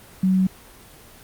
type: tone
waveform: sine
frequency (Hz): 187.7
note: F#3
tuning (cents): +25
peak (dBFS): -15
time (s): 0.23-0.47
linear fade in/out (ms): 5
effects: pink hiss -46 dBFS RMS until 1.23 s + Opus 24 kbps